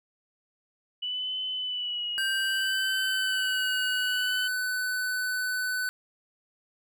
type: tone with vibrato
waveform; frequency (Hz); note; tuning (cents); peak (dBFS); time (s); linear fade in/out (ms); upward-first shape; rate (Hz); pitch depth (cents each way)
sine; 2960; F#7; 0; -29; 1.02-4.48; 10; sine; 0.63; 42
type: tone with pitch glide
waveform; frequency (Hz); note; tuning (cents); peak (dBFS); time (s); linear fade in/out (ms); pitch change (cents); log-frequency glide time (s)
square; 1568 to 1503.3; G6 to F#6; 0 to +27; -28; 2.18-5.89; 0; -73; 2.31-4.15
effects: none